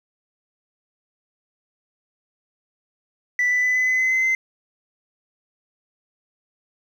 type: tone with pitch steps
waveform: sine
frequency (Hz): 1975.5 / 1988.1 / 2001 / 2014 / 2026 / 2039 / 2052 / 2065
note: B6 / B6 / B6 / B6 / B6 / C7 / C7 / C7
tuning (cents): 0 / +11 / +22 / +33 / +44 / -45 / -34 / -23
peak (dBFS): -15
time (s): 3.39-4.35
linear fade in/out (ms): 2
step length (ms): 120
effects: tanh soft clip ceiling -15 dBFS + 8-bit